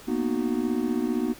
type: chord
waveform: triangle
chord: B major seventh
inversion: third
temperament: just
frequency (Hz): 231.5 / 246.9 / 308.7 / 370.4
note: A#3 / B3 / D#4 / F#4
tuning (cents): -12 / 0 / -14 / +2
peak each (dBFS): -29 / -25 / -27 / -29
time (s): 0.07-1.34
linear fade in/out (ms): 20
effects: pink hiss -47 dBFS RMS until 1.39 s